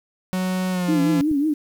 45% pulse tone with pitch glide, 185 to 169.65 Hz, F#3 to F3, 0 to -50 cents, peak -21 dBFS, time 0.33-1.21 s, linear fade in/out 0 ms, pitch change -150 cents, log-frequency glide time 0.71-1.02 s
sine tone with vibrato, 295.2 Hz, D4, 9 cents sharp, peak -17 dBFS, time 0.88-1.54 s, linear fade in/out 10 ms, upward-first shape triangle, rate 5.5 Hz, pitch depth 140 cents each way
click, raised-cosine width 5 ms, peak -22 dBFS, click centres 1.314 s
effects 8-bit

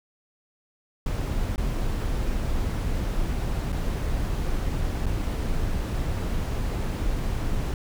brown noise with dropouts, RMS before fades -26 dBFS, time 1.06-7.74 s, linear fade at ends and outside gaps 2 ms, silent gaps 1.56-1.579 / 3.721-3.726 / 5.058-5.064 s, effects none

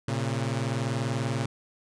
sawtooth tone pair together, 114.61 / 134.9 Hz, A#2 / C#3, -29 / -47 cents, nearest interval minor third, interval 282 cents, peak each -25 / -26 dBFS, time 0.08-1.46 s, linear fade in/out 5 ms, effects resampled to 22050 Hz

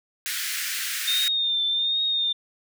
pink high-pass noise, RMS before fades -29 dBFS, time 0.26-1.28 s, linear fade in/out 0 ms, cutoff 1500 Hz, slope 48 dB/octave
sine tone with vibrato, 3640 Hz, A#7, 42 cents flat, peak -21 dBFS, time 1.07-2.33 s, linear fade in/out 10 ms, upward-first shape triangle, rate 1.3 Hz, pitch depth 53 cents each way
effects none

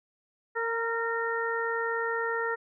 harmonic tone with a mistuned harmonic, 459.3 Hz, A#4, 26 cents flat, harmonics 1 / 2 / 3 / 4, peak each -31 / -35 / -33 / -33 dBFS, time 0.55-2.56 s, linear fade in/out 20 ms, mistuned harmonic 2, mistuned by +17 cents, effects none

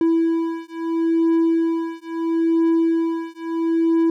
triangle beating tone pair, 329.5 / 330.25 Hz, E4 / E4, -1 / +3 cents, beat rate 0.75 Hz, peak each -18 dBFS, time 0.01-4.1 s, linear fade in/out 2 ms, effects none

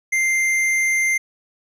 sine tone with hard clipping, 2093 Hz, C7, in tune, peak -18 dBFS, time 0.12-1.18 s, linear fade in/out 10 ms, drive 10 dB, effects none

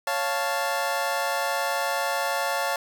25% pulse chord, Db augmented, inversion none, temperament equal with one note detuned, 556.3 / 698.5 / 880 Hz, Db5 / F5 / A5, +6 / 0 / 0 cents, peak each -25 dBFS, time 0.07-2.76 s, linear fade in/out 2 ms, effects none

